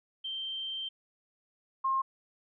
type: tone pair in turn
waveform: sine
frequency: 3136 / 1066.7 Hz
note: G7 / C6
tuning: 0 / +33 cents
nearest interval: octave + perfect fifth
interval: 1867 cents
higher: first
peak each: -34 / -26 dBFS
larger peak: second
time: 0.24-0.89 / 1.84-2.02 s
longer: first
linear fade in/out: 10 ms
effects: none